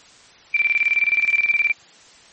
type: tone with tremolo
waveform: sine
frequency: 2349 Hz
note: D7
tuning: in tune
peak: -13 dBFS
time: 0.54-1.72 s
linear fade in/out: 5 ms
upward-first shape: square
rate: 19 Hz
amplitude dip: 75%
effects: white hiss -48 dBFS RMS until 2.32 s + MP3 32 kbps